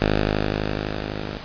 5% pulse tone with level ramp, 51.91 Hz, G#1, in tune, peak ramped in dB -6 to -19 dBFS, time 0.02-1.37 s, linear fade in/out 0 ms, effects pink hiss -36 dBFS RMS until 1.44 s + resampled to 11025 Hz

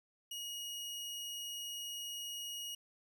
sawtooth tone, 2885 Hz, F#7, 44 cents flat, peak -38 dBFS, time 0.31-2.75 s, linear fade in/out 5 ms, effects none

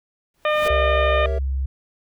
pink noise with exponential growth, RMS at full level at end -30 dBFS, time 0.34-0.68 s, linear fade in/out 2 ms, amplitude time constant 73 ms
harmonic tone, 606 Hz, D#5, 46 cents flat, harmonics 1 / 2 / 3 / 4 / 5 / 6, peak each -19 / -23 / -27 / -28 / -34 / -35 dBFS, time 0.45-1.26 s, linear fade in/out 2 ms
triangle chord, G diminished seventh, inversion none, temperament equal, 392 / 466.2 / 554.4 / 659.3 Hz, G4 / Bb4 / Db5 / Fb5, 0 / 0 / 0 / 0 cents, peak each -30 / -28 / -31 / -28 dBFS, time 0.65-1.39 s, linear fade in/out 10 ms
sine tone with pitch glide, 67.7 to 66.81 Hz, C#2 to C2, -40 to +37 cents, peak -20 dBFS, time 0.7-1.66 s, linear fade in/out 5 ms, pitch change -23 cents, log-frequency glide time 1.35-1.48 s
effects none

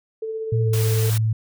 sine tone with tremolo, 442.2 Hz, A4, 9 cents sharp, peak -24 dBFS, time 0.22-1.1 s, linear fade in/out 5 ms, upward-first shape sine, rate 16 Hz, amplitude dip 30%
sine tone with pitch glide, 114.9 to 110.47 Hz, A#2 to A2, -25 to +7 cents, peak -17 dBFS, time 0.52-1.33 s, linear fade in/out 5 ms, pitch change -68 cents, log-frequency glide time 0.63-0.68 s
white noise, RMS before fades -30 dBFS, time 0.73-1.18 s, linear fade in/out 5 ms
effects none

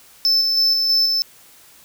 triangle tone with tremolo, 5274 Hz, E8, in tune, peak -12 dBFS, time 0.25-1.22 s, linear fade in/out 0 ms, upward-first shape square, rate 3.1 Hz, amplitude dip 30%, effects white hiss -48 dBFS RMS until 1.84 s

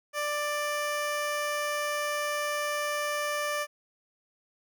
15% pulse tone, 590 Hz, D5, 8 cents sharp, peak -22 dBFS, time 0.13-3.67 s, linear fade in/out 50 ms, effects none

